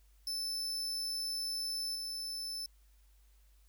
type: tone with level steps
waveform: 40% pulse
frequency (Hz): 5274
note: E8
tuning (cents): 0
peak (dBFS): -34 / -37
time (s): 0.27-2.66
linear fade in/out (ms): 2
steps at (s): 1.95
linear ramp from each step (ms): 5
effects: added 50 Hz sine -61 dBFS peak until 3.68 s + white hiss -73 dBFS RMS until 3.68 s